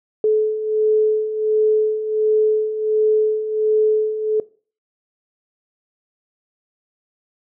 sine beating tone pair, 430 / 431.4 Hz, A4 / A4, -40 / -34 cents, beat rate 1.4 Hz, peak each -22 / -16 dBFS, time 0.24-4.4 s, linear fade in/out 2 ms, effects noise-tail reverb RT60 0.4 s tail -20 dB re dry

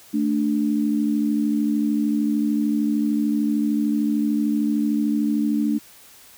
sine tone pair together, 220.4 / 293.7 Hz, A3 / D4, +3 / 0 cents, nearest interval perfect fourth, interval 497 cents, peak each -21 dBFS, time 0.13-5.79 s, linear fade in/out 20 ms, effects white hiss -48 dBFS RMS until 6.37 s

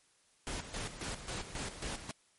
pink noise with tremolo, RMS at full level -39 dBFS, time 0.47-2.11 s, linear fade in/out 0 ms, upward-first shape square, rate 3.7 Hz, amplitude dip 65%, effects white hiss -69 dBFS RMS until 2.38 s + MP3 48 kbps

